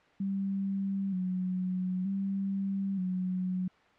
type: tone with vibrato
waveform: sine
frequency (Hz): 189.6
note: F#3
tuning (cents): +43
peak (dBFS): -29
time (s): 0.2-3.68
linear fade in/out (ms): 5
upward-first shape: square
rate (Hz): 0.54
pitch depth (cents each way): 53
effects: white hiss -61 dBFS RMS until 3.98 s + low-pass 2000 Hz 12 dB/octave